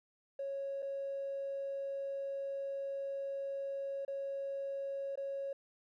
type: tone with dropouts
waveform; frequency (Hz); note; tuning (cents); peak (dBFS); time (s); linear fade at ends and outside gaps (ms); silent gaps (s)
triangle; 551; C#5; -11; -33; 0.39-5.53; 5; 0.822-0.826 / 4.05-4.079 / 5.156-5.174
effects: tanh soft clip ceiling -34 dBFS